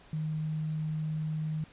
sine tone, 155.56 Hz, D#3, in tune, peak -30 dBFS, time 0.13-1.64 s, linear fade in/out 2 ms, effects pink hiss -56 dBFS RMS until 1.72 s + resampled to 8000 Hz

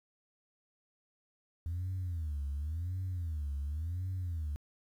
sine tone with vibrato, 81 Hz, E2, 30 cents flat, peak -32 dBFS, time 1.66-4.56 s, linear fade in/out 0 ms, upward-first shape sine, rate 0.92 Hz, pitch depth 250 cents each way, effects tanh soft clip ceiling -31 dBFS + 11-bit

